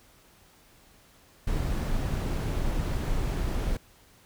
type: noise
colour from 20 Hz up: brown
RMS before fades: -28 dBFS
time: 1.47-3.77 s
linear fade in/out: 5 ms
effects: pink hiss -58 dBFS RMS until 4.25 s